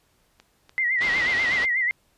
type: click train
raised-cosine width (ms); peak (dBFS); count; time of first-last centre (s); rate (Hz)
0.2; -30; 5; 0.4-1.576; 3.4
type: tone with vibrato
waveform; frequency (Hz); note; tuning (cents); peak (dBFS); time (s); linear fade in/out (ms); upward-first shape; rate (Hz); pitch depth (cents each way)
sine; 2000; B6; +21; -20; 0.78-1.91; 0; sine; 8.2; 95
type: low-pass noise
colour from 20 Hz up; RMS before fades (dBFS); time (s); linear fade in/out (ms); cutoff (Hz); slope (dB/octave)
white; -32; 1-1.66; 20; 4000; 24
effects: pink hiss -65 dBFS RMS until 2.17 s + resampled to 32000 Hz